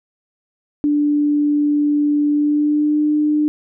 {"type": "tone with pitch glide", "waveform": "sine", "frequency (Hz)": [293.7, 300.4], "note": ["D4", "D4"], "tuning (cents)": [0, 39], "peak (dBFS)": -13, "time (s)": [0.84, 3.48], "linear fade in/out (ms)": 0, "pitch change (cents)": 39, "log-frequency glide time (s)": [2.3, 3.01], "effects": []}